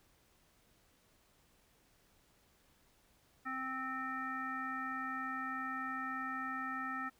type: harmonic tone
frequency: 261.6 Hz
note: C4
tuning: in tune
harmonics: 1 / 3 / 5 / 7 / 9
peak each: -45 / -48 / -40 / -43 / -55 dBFS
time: 3.45-7.1 s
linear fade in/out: 20 ms
effects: pink hiss -70 dBFS RMS until 7.19 s